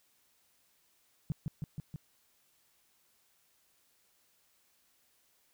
sine tone with echo, 152.1 Hz, D#3, 39 cents flat, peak -29 dBFS, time 1.3-1.32 s, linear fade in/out 0 ms, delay 160 ms, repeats 4, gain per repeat -2 dB, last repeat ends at 1.96 s, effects white hiss -71 dBFS RMS until 5.53 s

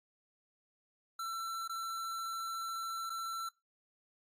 square tone with dropouts, 1343 Hz, E6, 32 cents sharp, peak -38 dBFS, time 1.19-3.49 s, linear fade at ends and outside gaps 5 ms, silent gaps 1.678-1.694 / 3.097-3.101 s, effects noise-tail reverb RT60 0.2 s tail -20 dB re dry + AAC 64 kbps

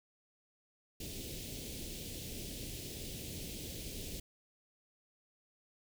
pink band-stop noise, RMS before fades -44 dBFS, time 1-4.2 s, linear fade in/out 5 ms, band 510 to 2700 Hz, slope 24 dB/octave, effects none

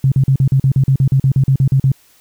sine tone bursts, 134.2 Hz, C3, 44 cents sharp, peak -8 dBFS, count 16, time 0.04-1.918 s, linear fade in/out 2 ms, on 78 ms, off 42 ms, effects white hiss -51 dBFS RMS until 2.2 s

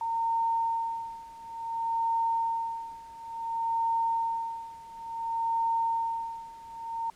sine tone with tremolo, 915 Hz, A#5, 32 cents flat, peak -24 dBFS, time 0.01-7.1 s, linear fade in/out 2 ms, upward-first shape sine, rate 0.57 Hz, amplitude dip 90%, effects pink hiss -59 dBFS RMS until 7.15 s + low-pass 11000 Hz 12 dB/octave

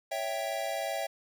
square chord, C# diminished, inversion none, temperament equal with one note detuned, 556.6 / 659.3 / 784 Hz, C#5 / E5 / G5, +7 / 0 / 0 cents, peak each -38 / -35 / -37 dBFS, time 0.11-1.07 s, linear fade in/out 10 ms, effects none

